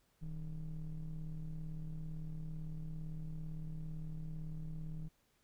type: ring-modulated tone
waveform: triangle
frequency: 69.7 Hz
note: C#2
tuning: 10 cents sharp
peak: -35 dBFS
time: 0.21-5.09 s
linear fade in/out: 20 ms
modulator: 88.6 Hz
effects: pink hiss -75 dBFS RMS until 5.43 s